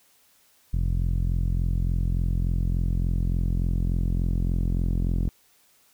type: tone with low-pass filter sweep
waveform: sawtooth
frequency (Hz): 43.45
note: F1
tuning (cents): -8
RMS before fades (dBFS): -24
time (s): 0.73-5.29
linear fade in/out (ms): 0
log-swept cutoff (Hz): 140 to 230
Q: 1.2
effects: white hiss -61 dBFS RMS until 5.93 s